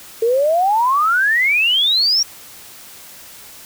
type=exponential sweep; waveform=sine; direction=up; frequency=442 to 5690 Hz; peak=-12 dBFS; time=0.22-2.23 s; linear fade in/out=5 ms; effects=white hiss -39 dBFS RMS until 3.65 s